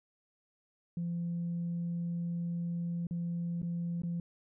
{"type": "tone with dropouts", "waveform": "sine", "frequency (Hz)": 171.3, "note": "F3", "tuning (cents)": -33, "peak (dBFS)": -31, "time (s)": [0.97, 4.2], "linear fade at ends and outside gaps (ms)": 2, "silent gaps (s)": [[3.069, 3.109], [3.618, 3.629], [4.019, 4.034]], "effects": ["tanh soft clip ceiling -29 dBFS"]}